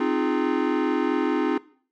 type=chord; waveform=square; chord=F minor seventh; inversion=second; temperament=equal with one note detuned; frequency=261.6 / 306.3 / 349.2 / 415.3 Hz; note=C4 / Eb4 / F4 / Ab4; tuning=0 / -27 / 0 / 0 cents; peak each=-27 / -26 / -27 / -29 dBFS; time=0-1.58 s; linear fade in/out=5 ms; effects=noise-tail reverb RT60 0.5 s tail -20 dB re dry + low-pass 2000 Hz 12 dB/octave